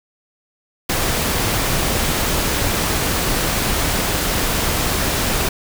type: noise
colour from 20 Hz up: pink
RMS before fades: -19 dBFS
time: 0.89-5.49 s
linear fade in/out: 5 ms
effects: none